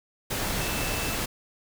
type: tone in noise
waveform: sine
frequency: 2649 Hz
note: E7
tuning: 8 cents sharp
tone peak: -36 dBFS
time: 0.6-1.16 s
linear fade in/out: 10 ms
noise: pink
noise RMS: -29 dBFS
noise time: 0.3-1.26 s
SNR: -10 dB
effects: none